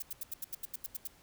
violet noise bursts, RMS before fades -38 dBFS, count 11, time 0-1.074 s, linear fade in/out 5 ms, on 24 ms, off 81 ms, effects pink hiss -62 dBFS RMS until 1.22 s

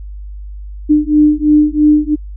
sine beating tone pair, 299.1 / 302.1 Hz, D4 / D4, +32 / +49 cents, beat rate 3 Hz, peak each -10 dBFS, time 0.89-2.16 s, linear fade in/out 20 ms, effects added 50 Hz sine -25 dBFS peak until 2.36 s

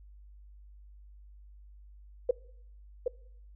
sine tone with echo, 493.9 Hz, B4, in tune, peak -20 dBFS, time 2.29-2.31 s, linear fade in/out 5 ms, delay 770 ms, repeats 1, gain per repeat -5 dB, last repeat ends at 3.08 s, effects noise-tail reverb RT60 0.7 s tail -23 dB re dry + added 50 Hz sine -50 dBFS peak until 3.55 s

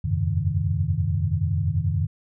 sine tone cluster, 83.8 / 93 / 104.5 / 134.4 / 155.4 Hz, E2 / F#2 / G#2 / C3 / D#3, +29 / +9 / +11 / +47 / -2 cents, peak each -28 / -25 / -27 / -29 / -27 dBFS, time 0.04-2.07 s, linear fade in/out 10 ms, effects none

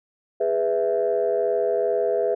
sine chord, E major, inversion first, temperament just, 412 / 494.4 / 659.3 Hz, G#4 / B4 / E5, -14 / +2 / 0 cents, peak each -23 dBFS, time 0.4-2.35 s, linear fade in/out 10 ms, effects tanh soft clip ceiling -12 dBFS

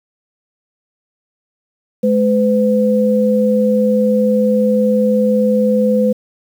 sine tone pair together, 211.9 / 506 Hz, G#3 / B4, +35 / +42 cents, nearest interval octave + minor third, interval 1507 cents, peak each -13 dBFS, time 2.03-6.13 s, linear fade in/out 10 ms, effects 7-bit

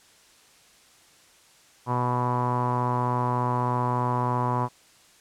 sawtooth tone with low-pass filter, 123.4 Hz, B2, 1 cent flat, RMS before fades -25 dBFS, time 1.86-4.69 s, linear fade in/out 50 ms, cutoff 1000 Hz, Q 7.7, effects white hiss -56 dBFS RMS until 5.2 s + low-pass 9000 Hz 12 dB/octave

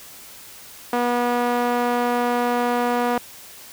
sawtooth tone with band-pass filter, 242.4 Hz, B3, 32 cents flat, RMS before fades -21 dBFS, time 0.93-3.18 s, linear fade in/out 0 ms, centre 820 Hz, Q 0.97, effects white hiss -42 dBFS RMS until 3.72 s

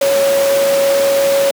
sine tone in noise, 554.4 Hz, C#5, in tune, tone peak -10 dBFS, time 0.01-1.51 s, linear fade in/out 5 ms, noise pink, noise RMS -20 dBFS, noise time 0.01-1.51 s, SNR +7 dB, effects high-pass 300 Hz 12 dB/octave

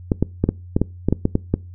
clicks, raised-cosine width 3 ms, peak -3 dBFS, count 11, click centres 0.118 / 0.226 / 0.44 / 0.49 / 0.765 / 0.816 / 1.086 / 1.126 / 1.254 / 1.354 / 1.54 s, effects noise-tail reverb RT60 0.3 s tail -23 dB re dry + added 89 Hz sine -35 dBFS peak until 1.74 s

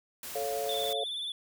white noise, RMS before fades -41 dBFS, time 0.23-0.93 s, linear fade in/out 2 ms
sine chord, A augmented, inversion none, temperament equal, 440 / 554.4 / 698.5 Hz, A4 / C#5 / E#5, 0 / 0 / 0 cents, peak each -35 dBFS, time 0.35-1.04 s, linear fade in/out 5 ms
triangle tone with vibrato, 3499 Hz, A7, 10 cents flat, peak -32 dBFS, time 0.69-1.32 s, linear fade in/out 2 ms, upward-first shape triangle, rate 19 Hz, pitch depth 63 cents each way
effects none

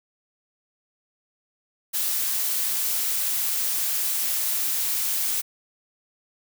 blue noise, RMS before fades -25 dBFS, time 1.93-5.42 s, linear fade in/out 20 ms, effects none

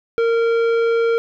sine tone with tanh clipping, 461.2 Hz, A#4, 19 cents flat, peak -16 dBFS, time 0.18-1.18 s, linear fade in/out 0 ms, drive 12 dB, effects none

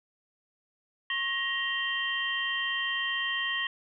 sine tone cluster, 1086 / 1883 / 2773 / 3138 Hz, C#6 / A#6 / F7 / G7, -36 / +17 / -13 / +1 cents, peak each -38 / -30 / -38 / -33 dBFS, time 1.1-3.67 s, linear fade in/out 2 ms, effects none

